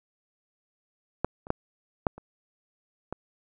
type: clicks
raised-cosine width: 1 ms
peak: -10 / -28 / -10 / -8 / -29 / -19 dBFS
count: 6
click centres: 1.246 / 1.469 / 1.504 / 2.068 / 2.18 / 3.126 s
effects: none